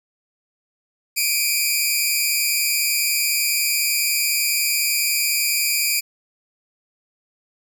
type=tone pair together; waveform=10% pulse; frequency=2322 / 2472 Hz; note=D7 / D#7; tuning=-20 / -12 cents; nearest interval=minor second; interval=108 cents; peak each=-12 dBFS; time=1.16-6.01 s; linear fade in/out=20 ms; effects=none